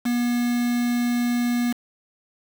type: tone with quantisation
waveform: triangle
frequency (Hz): 241.2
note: B3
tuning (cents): -41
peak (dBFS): -18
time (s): 0.05-1.73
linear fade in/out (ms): 10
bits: 5
effects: none